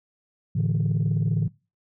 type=chord; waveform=sine; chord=A suspended fourth; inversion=none; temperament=equal with one note detuned; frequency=110 / 145.4 / 164.81 Hz; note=A2 / D3 / E3; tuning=0 / -17 / 0 cents; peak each=-23 / -23 / -24 dBFS; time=0.55-1.48 s; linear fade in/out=10 ms; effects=noise-tail reverb RT60 0.3 s tail -23 dB re dry + tanh soft clip ceiling -16 dBFS